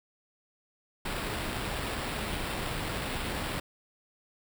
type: noise with sample-and-hold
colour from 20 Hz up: pink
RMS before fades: -34 dBFS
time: 1.05-3.6 s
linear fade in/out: 5 ms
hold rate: 6300 Hz
effects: none